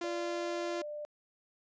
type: tone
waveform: sawtooth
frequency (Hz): 344.9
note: F4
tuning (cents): -22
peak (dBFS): -31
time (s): 0.01-0.82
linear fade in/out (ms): 5
type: tone with pitch glide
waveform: sine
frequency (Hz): 587.3 to 595.2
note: D5 to D5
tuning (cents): 0 to +23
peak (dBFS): -38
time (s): 0.04-1.05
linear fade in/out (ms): 0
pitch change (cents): +23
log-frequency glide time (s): 0.15-0.4
effects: resampled to 16000 Hz